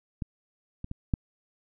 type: clicks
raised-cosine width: 5 ms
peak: -19 / -23 / -22 / -12 dBFS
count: 4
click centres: 0.222 / 0.844 / 0.914 / 1.138 s
effects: none